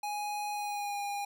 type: tone with pitch glide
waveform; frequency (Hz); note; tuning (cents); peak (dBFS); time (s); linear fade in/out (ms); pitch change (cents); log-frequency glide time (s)
square; 830.6 to 811.6; G#5 to G#5; 0 to -40; -34; 0.03-1.25; 5; -40; 0.52-1.01
effects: none